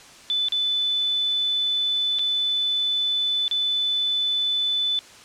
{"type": "tone with dropouts", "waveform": "sine", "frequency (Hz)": 3500, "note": "A7", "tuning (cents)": -10, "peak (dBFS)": -20, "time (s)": [0.3, 4.99], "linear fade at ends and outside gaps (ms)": 0, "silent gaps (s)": [[0.485, 0.522], [2.187, 2.193], [3.48, 3.512]], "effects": ["white hiss -46 dBFS RMS until 5.24 s", "low-pass 7000 Hz 12 dB/octave"]}